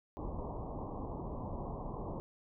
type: low-pass noise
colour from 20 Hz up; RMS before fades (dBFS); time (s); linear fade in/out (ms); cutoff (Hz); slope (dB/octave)
pink; -41; 0.17-2.2; 0; 1100; 96
effects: none